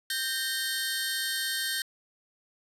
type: tone cluster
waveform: 20% pulse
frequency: 1568 / 1842 / 4279 Hz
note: G6 / A#6 / C8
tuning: 0 / -21 / +38 cents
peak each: -28 dBFS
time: 0.1-1.82 s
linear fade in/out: 2 ms
effects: resampled to 32000 Hz